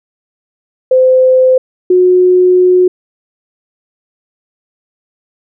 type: tone pair in turn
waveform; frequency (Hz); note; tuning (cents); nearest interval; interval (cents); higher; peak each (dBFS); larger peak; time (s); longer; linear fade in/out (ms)
sine; 515 / 364.2; C5 / F#4; -28 / -27; tritone; 599; first; -4; neither; 0.91-1.58 / 1.9-2.88; second; 5
effects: none